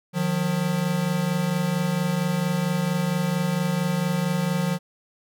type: tone pair together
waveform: square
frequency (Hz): 154.71 / 179.1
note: D#3 / F3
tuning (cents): -10 / +44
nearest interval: minor third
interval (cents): 254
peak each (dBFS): -27 / -24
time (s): 0.13-4.79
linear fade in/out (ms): 50
effects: none